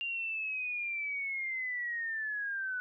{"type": "linear sweep", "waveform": "sine", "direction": "down", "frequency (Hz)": [2794, 1480], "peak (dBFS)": -33, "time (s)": [0.01, 2.8], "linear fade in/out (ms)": 0, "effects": []}